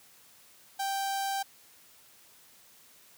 sawtooth tone with notch filter, 784 Hz, G5, in tune, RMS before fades -32 dBFS, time 0.79-1.43 s, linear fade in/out 10 ms, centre 2100 Hz, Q 1.4, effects white hiss -58 dBFS RMS until 3.17 s + high-pass 60 Hz 12 dB/octave

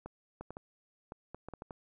clicks, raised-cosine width 1 ms, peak -29 dBFS, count 10, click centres 0.06 / 0.41 / 0.506 / 0.569 / 1.121 / 1.346 / 1.486 / 1.537 / 1.621 / 1.708 s, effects none

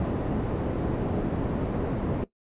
white low-pass noise, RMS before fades -28 dBFS, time 0-2.24 s, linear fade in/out 2 ms, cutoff 360 Hz, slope 12 dB/octave, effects noise-tail reverb RT60 0.1 s tail -17 dB re dry + resampled to 8000 Hz

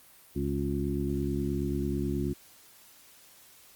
harmonic tone with a mistuned harmonic, 69.3 Hz, C#2, in tune, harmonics 1 / 2 / 3 / 4 / 5, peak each -34 / -34 / -34 / -34 / -34 dBFS, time 0.35-2.34 s, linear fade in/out 20 ms, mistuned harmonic 5, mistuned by +39 cents, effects white hiss -56 dBFS RMS until 3.75 s + Opus 32 kbps

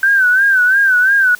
sine tone with vibrato, 1543 Hz, G6, 28 cents flat, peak -8 dBFS, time 0.03-1.35 s, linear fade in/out 2 ms, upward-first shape sine, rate 2.9 Hz, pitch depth 93 cents each way, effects white hiss -39 dBFS RMS until 1.39 s

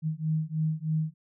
sine beating tone pair, 155.5 / 158.7 Hz, D#3 / D#3, -1 / +35 cents, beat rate 3.2 Hz, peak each -29 dBFS, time 0.02-1.14 s, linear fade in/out 50 ms, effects none

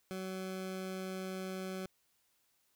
20% pulse tone, 188 Hz, F#3, 28 cents sharp, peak -34 dBFS, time 0.11-1.86 s, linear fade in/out 0 ms, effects white hiss -75 dBFS RMS until 2.75 s

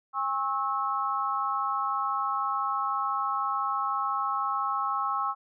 sine tone cluster, 811 / 1089 / 1303 Hz, G#5 / C#6 / E6, -41 / -31 / -20 cents, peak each -33 / -29 / -30 dBFS, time 0.13-5.35 s, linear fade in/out 50 ms, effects none

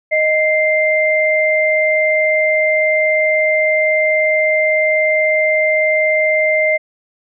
sine tone pair together, 622.3 / 2093 Hz, D#5 / C7, 0 / 0 cents, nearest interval octave + major sixth, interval 2100 cents, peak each -14 dBFS, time 0.11-6.78 s, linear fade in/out 20 ms, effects none

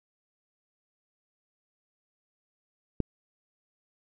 click, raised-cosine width 3 ms, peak -13 dBFS, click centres 3.003 s, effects none

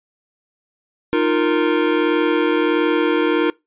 square chord, Eb suspended second, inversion none, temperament equal with one note detuned, 307.7 / 349.2 / 466.2 Hz, Eb4 / F4 / Bb4, -19 / 0 / 0 cents, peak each -20 dBFS, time 1.13-3.5 s, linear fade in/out 0 ms, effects noise-tail reverb RT60 0.2 s tail -23 dB re dry + resampled to 8000 Hz

